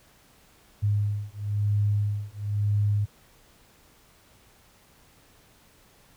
sine beating tone pair, 102.7 / 103.7 Hz, G#2 / G#2, -19 / -2 cents, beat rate 1 Hz, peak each -26 dBFS, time 0.82-3.06 s, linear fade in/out 20 ms, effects pink hiss -58 dBFS RMS until 6.16 s

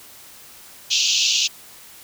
pink band-pass noise, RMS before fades -19 dBFS, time 0.9-1.48 s, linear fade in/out 20 ms, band 2600 to 6900 Hz, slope 96 dB/octave, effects white hiss -44 dBFS RMS until 2.03 s

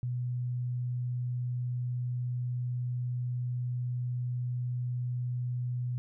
sine tone, 123.47 Hz, B2, in tune, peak -30 dBFS, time 0.03-5.98 s, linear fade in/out 0 ms, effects none

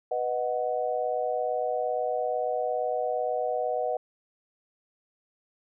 sine chord, B major, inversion none, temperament equal, 493.9 / 622.3 / 740 Hz, B4 / D#5 / F#5, 0 / 0 / 0 cents, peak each -30 dBFS, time 0.11-3.97 s, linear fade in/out 5 ms, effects none

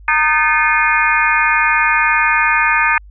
harmonic tone with a mistuned harmonic, 306.9 Hz, D#4, 24 cents flat, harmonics 3 / 4 / 5 / 6 / 7 / 8, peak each -18 / -18 / -18 / -18 / -18 / -18 dBFS, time 0.08-2.98 s, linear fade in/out 2 ms, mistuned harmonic 6, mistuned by -100 cents, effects added 50 Hz sine -36 dBFS peak until 3.1 s

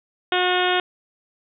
harmonic tone, 362.3 Hz, F#4, 36 cents flat, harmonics 1 / 2 / 3 / 4 / 5 / 6 / 7 / 8 / 9 / 10, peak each -23 / -23 / -29 / -25 / -29 / -32 / -31 / -29 / -28 / -31 dBFS, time 0.32-0.8 s, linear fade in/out 2 ms, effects none

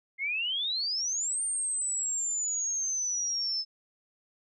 sine exponential two-way sweep, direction up then down, 2093 to 8870 to 5210 Hz, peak -28 dBFS, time 0.18-3.65 s, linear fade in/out 50 ms, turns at 1.42 s, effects none

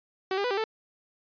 sawtooth tone with pitch steps, 380 / 401.7 / 494 / 393.2 / 440.7 Hz, F#4 / G4 / B4 / G4 / A4, +46 / +42 / 0 / +5 / +3 cents, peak -22 dBFS, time 0.31-0.64 s, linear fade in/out 2 ms, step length 66 ms, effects resampled to 11025 Hz

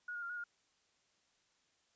sine tone with pitch steps, 1450 / 1425 / 1391 / 1448 / 1417 Hz, F#6 / F6 / F6 / F#6 / F6, -35 / +34 / -7 / -38 / +25 cents, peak -40 dBFS, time 0.08-0.44 s, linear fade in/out 5 ms, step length 72 ms, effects white hiss -75 dBFS RMS until 1.95 s + resampled to 16000 Hz

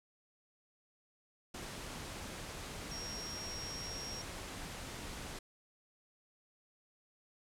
sine tone in noise, 5588 Hz, F8, in tune, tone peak -43 dBFS, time 2.91-4.22 s, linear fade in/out 5 ms, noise pink, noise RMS -45 dBFS, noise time 1.54-5.39 s, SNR -1 dB, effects low-pass 10000 Hz 12 dB/octave

